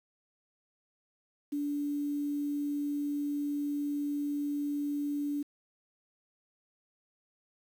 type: tone with quantisation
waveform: sine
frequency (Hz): 289.6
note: D4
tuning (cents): -24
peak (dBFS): -30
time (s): 1.52-5.43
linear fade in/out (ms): 10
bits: 9
effects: none